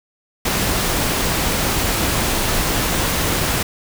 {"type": "noise", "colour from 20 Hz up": "pink", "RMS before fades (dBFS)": -19, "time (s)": [0.45, 3.63], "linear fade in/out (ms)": 5, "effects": []}